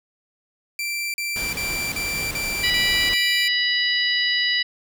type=tone bursts; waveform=sawtooth; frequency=2349 Hz; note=D7; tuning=in tune; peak=-21 dBFS; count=7; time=0.79-3.48 s; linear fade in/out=2 ms; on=350 ms; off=40 ms
type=noise; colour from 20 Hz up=pink; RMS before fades=-32 dBFS; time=1.36-3.14 s; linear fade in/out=0 ms
type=harmonic tone; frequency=981 Hz; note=B5; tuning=12 cents flat; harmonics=2 / 3 / 4 / 5; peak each=-22 / -24 / -25 / -26 dBFS; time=2.63-4.63 s; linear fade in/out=10 ms
effects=none